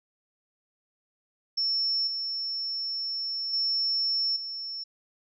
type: tone with level steps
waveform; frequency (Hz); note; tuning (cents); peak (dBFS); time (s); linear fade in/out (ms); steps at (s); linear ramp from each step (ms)
sine; 5400; E8; +41; -24 / -29 / -24 / -33; 1.57-4.84; 10; 2.07 / 3.53 / 4.36; 5
effects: none